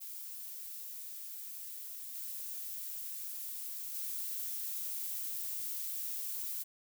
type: noise with level steps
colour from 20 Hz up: violet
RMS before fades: -45 / -42 / -39 dBFS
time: 0-6.64 s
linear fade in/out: 20 ms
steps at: 2.14 / 3.94 s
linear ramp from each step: 10 ms
effects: none